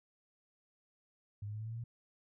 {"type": "tone with pitch steps", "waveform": "sine", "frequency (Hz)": [102.5, 104.9, 107.35, 109.86, 112.42, 115.05, 117.74], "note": ["G#2", "G#2", "A2", "A2", "A2", "A#2", "A#2"], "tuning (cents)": [-22, 18, -42, -2, 38, -22, 18], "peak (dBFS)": -39, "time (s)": [1.42, 1.84], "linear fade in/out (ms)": 5, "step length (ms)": 60, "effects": []}